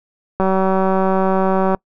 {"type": "click train", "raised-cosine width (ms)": 1, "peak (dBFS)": -4, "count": 257, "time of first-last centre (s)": [0.4, 1.747], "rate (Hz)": 190, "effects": ["noise-tail reverb RT60 0.1 s tail -26 dB re dry"]}